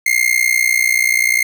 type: tone with amplitude modulation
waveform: 45% pulse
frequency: 2118 Hz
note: C7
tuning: 21 cents sharp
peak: -8 dBFS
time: 0.06-1.43 s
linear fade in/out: 5 ms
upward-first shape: sine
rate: 60.3 Hz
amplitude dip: 95%
effects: none